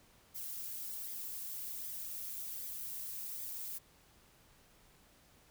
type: noise with flanger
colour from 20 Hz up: violet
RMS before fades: -43 dBFS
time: 0.34-3.79 s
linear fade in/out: 20 ms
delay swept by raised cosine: 0.71 to 4.01 ms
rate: 1.3 Hz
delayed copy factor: -0.6
effects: pink hiss -65 dBFS RMS until 5.5 s